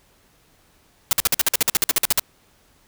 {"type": "noise bursts", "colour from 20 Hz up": "white", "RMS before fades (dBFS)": -17, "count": 16, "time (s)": [1.11, 2.195], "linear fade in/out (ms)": 0, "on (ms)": 20, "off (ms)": 51, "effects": ["pink hiss -58 dBFS RMS until 2.87 s"]}